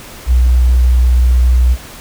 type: tone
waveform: sine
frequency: 61.8 Hz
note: B1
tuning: 2 cents sharp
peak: -6 dBFS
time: 0.26-1.77 s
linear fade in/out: 50 ms
effects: pink hiss -33 dBFS RMS until 2 s